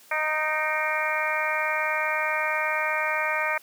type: harmonic tone with a mistuned harmonic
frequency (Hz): 309.4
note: D#4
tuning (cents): -10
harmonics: 2 / 3 / 4 / 5 / 6 / 7 / 8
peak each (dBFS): -31 / -31 / -31 / -31 / -31 / -31 / -31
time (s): 0.11-3.58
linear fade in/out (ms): 5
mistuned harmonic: 8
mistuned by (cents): -75
effects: white hiss -53 dBFS RMS until 3.62 s + high-pass 200 Hz 12 dB/octave